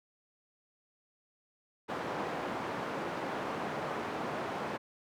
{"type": "band-pass noise", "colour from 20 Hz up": "white", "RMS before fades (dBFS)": -37, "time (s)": [1.88, 4.78], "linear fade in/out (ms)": 20, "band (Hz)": [160, 1000], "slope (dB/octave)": 12, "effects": []}